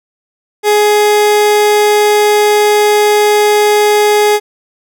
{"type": "tone", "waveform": "30% pulse", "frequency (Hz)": 418.1, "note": "G#4", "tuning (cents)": 12, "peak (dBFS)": -4, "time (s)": [0.63, 4.4], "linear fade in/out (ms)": 50, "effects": []}